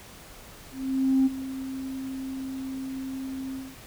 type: tone with ADSR envelope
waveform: sine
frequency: 265.2 Hz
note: C4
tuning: 23 cents sharp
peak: -16 dBFS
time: 0.71-3.77 s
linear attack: 550 ms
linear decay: 25 ms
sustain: -15 dB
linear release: 230 ms
effects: tanh soft clip ceiling -14 dBFS + pink hiss -47 dBFS RMS until 3.86 s